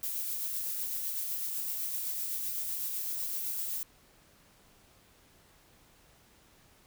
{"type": "noise with tremolo", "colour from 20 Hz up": "violet", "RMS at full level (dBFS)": -34, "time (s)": [0.03, 3.83], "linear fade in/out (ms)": 0, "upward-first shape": "sine", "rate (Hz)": 7.9, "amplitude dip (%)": 25, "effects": ["pink hiss -62 dBFS RMS until 6.86 s"]}